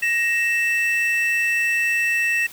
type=tone pair together; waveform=triangle; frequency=1874.5 / 2651 Hz; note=A#6 / E7; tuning=+9 / +9 cents; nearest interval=tritone; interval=600 cents; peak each=-19 dBFS; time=0.02-2.47 s; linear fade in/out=10 ms; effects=white hiss -42 dBFS RMS until 2.52 s